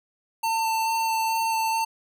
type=tone with vibrato; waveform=square; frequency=897 Hz; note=A5; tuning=33 cents sharp; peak=-23 dBFS; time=0.43-1.85 s; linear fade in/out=10 ms; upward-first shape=square; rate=2.3 Hz; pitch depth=8 cents each way; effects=none